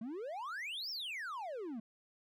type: exponential two-way sweep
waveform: triangle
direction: up then down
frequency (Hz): 210 to 5570 to 210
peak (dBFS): -38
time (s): 0.01-1.8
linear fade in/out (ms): 5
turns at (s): 0.9
effects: none